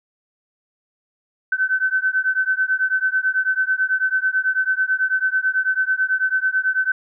sine beating tone pair, 1521 / 1530.1 Hz, F#6 / G6, +47 / -42 cents, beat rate 9.1 Hz, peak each -20 dBFS, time 1.52-6.92 s, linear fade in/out 5 ms, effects none

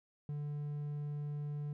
triangle tone, 146.83 Hz, D3, in tune, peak -35 dBFS, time 0.29-1.73 s, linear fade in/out 2 ms, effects none

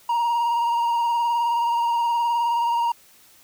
triangle tone with vibrato, 940 Hz, A#5, 14 cents sharp, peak -17 dBFS, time 0.09-2.92 s, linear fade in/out 5 ms, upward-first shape sine, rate 19 Hz, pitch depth 27 cents each way, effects white hiss -53 dBFS RMS until 3.43 s

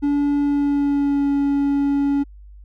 triangle tone with pitch glide, 287 to 281.7 Hz, D4 to C#4, -40 to +28 cents, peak -14 dBFS, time 0.02-2.24 s, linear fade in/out 20 ms, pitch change -32 cents, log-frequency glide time 0.41-1.29 s, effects added 50 Hz sine -39 dBFS peak until 2.64 s

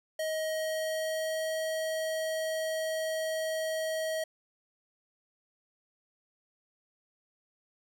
square tone with pitch glide, 630 to 636.2 Hz, D#5 to D#5, +21 to +38 cents, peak -31 dBFS, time 0.19-4.24 s, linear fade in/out 5 ms, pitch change +17 cents, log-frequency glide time 0.46-1.59 s, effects none

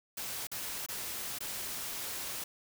white noise with dropouts, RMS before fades -39 dBFS, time 0.17-2.44 s, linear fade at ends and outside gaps 5 ms, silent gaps 0.471-0.515 / 0.863-0.886 / 1.387-1.405 s, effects none

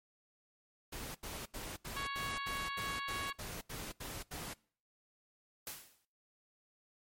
pink noise bursts, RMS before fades -44 dBFS, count 12, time 0.92-4.538 s, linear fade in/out 10 ms, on 230 ms, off 78 ms
harmonic tone, 556 Hz, C#5, 5 cents sharp, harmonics 2 / 3 / 4 / 5 / 6 / 7 / 8, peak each -40 / -44 / -46 / -48 / -50 / -51 / -52 dBFS, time 1.96-3.33 s, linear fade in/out 10 ms
white noise with exponential decay, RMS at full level -40 dBFS, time 5.67-6.05 s, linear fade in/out 1 ms, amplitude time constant 81 ms
effects noise-tail reverb RT60 0.5 s tail -24 dB re dry + MP3 64 kbps

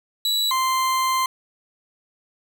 40% pulse tone pair in turn, 3930 / 1043.2 Hz, B7 / C6, -9 / -5 cents, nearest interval octave + major seventh, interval 2296 cents, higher first, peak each -18 dBFS, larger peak neither, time 0.25-0.51 / 0.51-1.26 s, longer second, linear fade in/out 2 ms, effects none

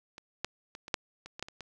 clicks, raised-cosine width 0.2 ms, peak -28 / -14 / -26 / -26 / -10 / -28 / -24 / -17 / -28 / -25 dBFS, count 10, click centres 0.181 / 0.446 / 0.751 / 0.881 / 0.942 / 1.26 / 1.395 / 1.426 / 1.485 / 1.607 s, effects none

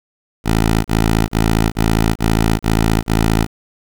10% pulse tone bursts, 55 Hz, A1, in tune, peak -4 dBFS, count 7, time 0.44-3.472 s, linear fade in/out 50 ms, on 410 ms, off 27 ms, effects 7-bit

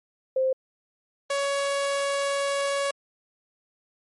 sine / sawtooth tone pair in turn, 523.3 / 559.7 Hz, C5 / C#5, 0 / +17 cents, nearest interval minor second, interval 117 cents, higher second, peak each -20 / -20 dBFS, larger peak neither, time 0.36-0.53 / 1.3-2.91 s, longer second, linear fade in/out 5 ms, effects MP3 48 kbps

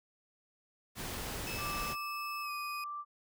pink noise, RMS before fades -40 dBFS, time 0.95-1.96 s, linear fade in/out 50 ms
30% pulse tone with pitch glide, 2608 to 2495 Hz, E7 to D#7, -19 to +4 cents, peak -38 dBFS, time 1.47-2.84 s, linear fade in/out 2 ms, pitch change -77 cents, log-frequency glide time 2.42-2.51 s
sine tone, 1174.7 Hz, D6, in tune, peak -38 dBFS, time 1.57-3.05 s, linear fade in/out 50 ms
effects none

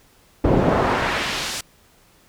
brown noise with band-pass filter sweep, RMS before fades -20 dBFS, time 0.44-1.61 s, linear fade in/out 5 ms, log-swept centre 320 to 7500 Hz, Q 0.9, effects pink hiss -55 dBFS RMS until 2.28 s

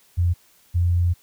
sine tone pair in turn, 87.31 / 87.31 Hz, F2 / F2, 0 / 0 cents, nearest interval unison, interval 0 cents, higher neither, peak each -16 / -16 dBFS, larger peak neither, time 0.17-0.34 / 0.74-1.14 s, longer second, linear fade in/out 20 ms, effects white hiss -57 dBFS RMS until 1.22 s

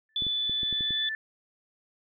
sine tone with exponential growth, 1760 Hz, A6, in tune, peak -29 dBFS, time 0.09-1.15 s, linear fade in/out 1 ms, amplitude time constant 230 ms
sine tone, 3479 Hz, A7, 20 cents flat, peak -26 dBFS, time 0.16-1.09 s, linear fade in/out 2 ms
clicks, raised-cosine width 3 ms, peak -27 dBFS, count 7, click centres 0.222 / 0.267 / 0.496 / 0.632 / 0.727 / 0.808 / 0.907 s
effects none

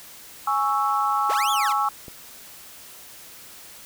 sine chord, C# minor, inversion second, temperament equal, 830.6 / 1108.7 / 1318.5 Hz, G#5 / C#6 / E6, 0 / 0 / 0 cents, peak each -24 dBFS, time 0.47-1.89 s, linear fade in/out 5 ms
sawtooth linear two-way sweep, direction up then down, 277.2 to 3518 to 905 Hz, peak -23 dBFS, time 1.29-1.73 s, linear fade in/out 10 ms, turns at 1.51 s
click, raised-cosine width 2 ms, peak -26 dBFS, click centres 2.082 s
effects white hiss -44 dBFS RMS until 3.85 s

